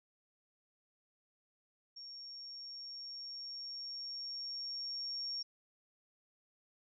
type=tone with level ramp; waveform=sine; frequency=5530 Hz; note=F8; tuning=18 cents flat; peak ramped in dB=-47 to -37 dBFS; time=1.96-5.43 s; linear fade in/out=10 ms; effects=none

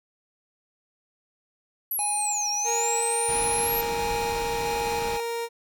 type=linear two-way sweep; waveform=sine; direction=down then up; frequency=11910 to 5480 to 11910 Hz; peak=-25 dBFS; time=1.91-3.81 s; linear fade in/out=2 ms; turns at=2.49 s
type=tone with tremolo; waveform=square; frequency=830.6 Hz; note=G#5; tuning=in tune; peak=-29 dBFS; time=1.99-5.2 s; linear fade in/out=0 ms; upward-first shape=square; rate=1.5 Hz; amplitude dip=25%
type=tone; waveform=30% pulse; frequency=466.2 Hz; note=A#4; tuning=in tune; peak=-25 dBFS; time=2.64-5.49 s; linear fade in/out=50 ms
type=low-pass noise; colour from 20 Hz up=pink; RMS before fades=-36 dBFS; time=3.28-5.18 s; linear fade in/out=20 ms; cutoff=6500 Hz; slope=48 dB/octave
effects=none

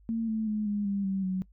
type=tone with pitch steps; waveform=sine; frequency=226.9 / 219.7 / 212.7 / 205.9 / 199.36 / 193.02 / 186.87 Hz; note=A#3 / A3 / G#3 / G#3 / G3 / G3 / F#3; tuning=-47 / -2 / +42 / -15 / +29 / -27 / +17 cents; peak=-27 dBFS; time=0.09-1.42 s; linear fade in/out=0 ms; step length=190 ms; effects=noise-tail reverb RT60 0.1 s tail -21 dB re dry + added 50 Hz sine -55 dBFS peak until 1.52 s

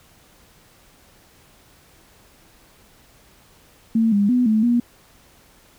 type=tone with pitch steps; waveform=sine; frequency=225.6 / 202.5 / 248.2 / 217.3 / 239.4 Hz; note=A3 / G#3 / B3 / A3 / A#3; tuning=+44 / -43 / +9 / -21 / +46 cents; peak=-14 dBFS; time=3.95-4.8 s; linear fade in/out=5 ms; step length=170 ms; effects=pink hiss -53 dBFS RMS until 5.78 s

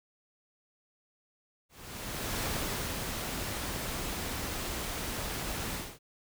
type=noise with ADSR envelope; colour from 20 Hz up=pink; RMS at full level=-33 dBFS; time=1.69-5.99 s; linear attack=740 ms; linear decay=560 ms; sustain=-3 dB; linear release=250 ms; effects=none

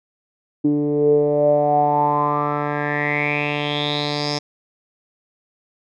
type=tone with low-pass filter sweep; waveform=10% pulse; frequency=146.83 Hz; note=D3; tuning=in tune; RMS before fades=-19 dBFS; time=0.64-4.39 s; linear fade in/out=10 ms; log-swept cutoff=310 to 5400 Hz; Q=8; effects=none

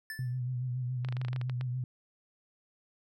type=tone with exponential decay; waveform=square; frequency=1755 Hz; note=A6; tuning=5 cents flat; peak=-36 dBFS; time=0.1-0.39 s; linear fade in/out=1 ms; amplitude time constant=61 ms
type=tone with vibrato; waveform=sine; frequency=125.6 Hz; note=B2; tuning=30 cents sharp; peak=-31 dBFS; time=0.19-1.84 s; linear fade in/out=2 ms; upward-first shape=sine; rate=7.1 Hz; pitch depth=47 cents each way
type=clicks; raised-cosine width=0.3 ms; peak=-26 dBFS; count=12; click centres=1.048 / 1.087 / 1.125 / 1.168 / 1.215 / 1.249 / 1.284 / 1.331 / 1.362 / 1.414 / 1.497 / 1.611 s
effects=none

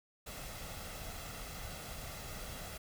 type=noise with comb filter; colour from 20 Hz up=pink; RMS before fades=-45 dBFS; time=0.26-2.78 s; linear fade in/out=10 ms; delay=1.5 ms; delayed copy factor=+0.5; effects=none

